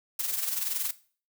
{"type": "noise with amplitude modulation", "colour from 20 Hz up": "blue", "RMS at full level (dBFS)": -28, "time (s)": [0.19, 0.91], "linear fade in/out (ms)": 5, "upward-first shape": "sine", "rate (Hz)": 21.3, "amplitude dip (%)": 60, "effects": ["noise-tail reverb RT60 0.4 s tail -17 dB re dry"]}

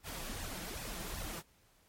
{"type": "noise with flanger", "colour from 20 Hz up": "pink", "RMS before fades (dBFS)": -42, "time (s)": [0.03, 1.43], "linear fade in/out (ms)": 50, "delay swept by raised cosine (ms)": [1.1, 6], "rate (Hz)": 2.6, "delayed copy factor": 0.8, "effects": ["pink hiss -68 dBFS RMS until 1.88 s", "MP3 64 kbps"]}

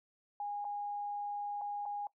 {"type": "tone with dropouts", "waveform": "sine", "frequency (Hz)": 820, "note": "G#5", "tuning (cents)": -22, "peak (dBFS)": -36, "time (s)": [0.4, 2.07], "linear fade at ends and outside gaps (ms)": 2, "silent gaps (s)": [[0.645, 0.65], [1.613, 1.616], [1.855, 1.86]], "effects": ["noise-tail reverb RT60 0.1 s tail -18 dB re dry"]}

